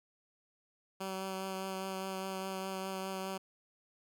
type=tone with vibrato; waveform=10% pulse; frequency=190.6 Hz; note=G3; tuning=48 cents flat; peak=-29 dBFS; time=1-3.38 s; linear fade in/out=10 ms; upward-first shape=triangle; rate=4.9 Hz; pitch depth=17 cents each way; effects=none